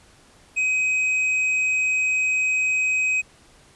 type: tone with hard clipping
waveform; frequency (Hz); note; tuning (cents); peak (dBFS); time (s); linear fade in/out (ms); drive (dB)
sine; 2524; D#7; +24; -20; 0.56-3.22; 20; 4
effects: pink hiss -53 dBFS RMS until 3.75 s + resampled to 24000 Hz